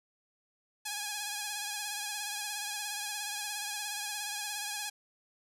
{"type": "tone with vibrato", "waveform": "5% pulse", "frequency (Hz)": 830, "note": "G#5", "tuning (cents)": -1, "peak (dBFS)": -23, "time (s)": [0.85, 4.9], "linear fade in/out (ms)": 10, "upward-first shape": "triangle", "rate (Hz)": 17, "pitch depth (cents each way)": 52, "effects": []}